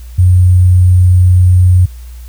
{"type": "tone with sample-and-hold", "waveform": "sine", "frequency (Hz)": 90.8, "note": "F#2", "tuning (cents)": -32, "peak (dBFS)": -3, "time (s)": [0.18, 1.86], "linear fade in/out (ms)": 10, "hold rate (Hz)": 8820, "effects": ["added 60 Hz sine -26 dBFS peak until 2.28 s", "white hiss -44 dBFS RMS until 2.28 s"]}